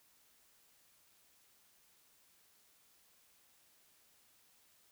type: silence
effects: white hiss -69 dBFS RMS until 4.91 s